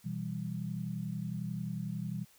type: chord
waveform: sine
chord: E minor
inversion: second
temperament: equal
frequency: 123.47 / 164.81 / 196 Hz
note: B2 / E3 / G3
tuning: 0 / 0 / 0 cents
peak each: -40 / -38 / -39 dBFS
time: 0.04-2.25 s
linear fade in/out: 20 ms
effects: white hiss -63 dBFS RMS until 2.38 s